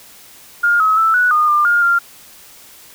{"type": "tone with pitch steps", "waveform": "sine", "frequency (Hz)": [1414, 1280, 1321, 1474, 1223, 1197, 1416, 1391], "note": ["F6", "D#6", "E6", "F#6", "D#6", "D6", "F6", "F6"], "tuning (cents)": [21, 49, 3, -7, -30, 33, 23, -7], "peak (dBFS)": -10, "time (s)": [0.63, 1.99], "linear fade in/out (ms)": 10, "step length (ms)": 170, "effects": ["white hiss -42 dBFS RMS until 2.94 s"]}